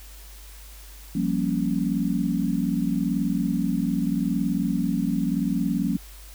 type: chord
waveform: sine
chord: G half-diminished seventh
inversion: third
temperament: equal with one note detuned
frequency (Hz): 174.61 / 195.43 / 233.1 / 277.2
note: F3 / G3 / Bb3 / Db4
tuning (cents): 0 / -5 / 0 / 0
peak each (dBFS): -27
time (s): 1.15-5.97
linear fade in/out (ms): 5
effects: added 50 Hz sine -42 dBFS peak until 6.34 s + white hiss -48 dBFS RMS until 6.34 s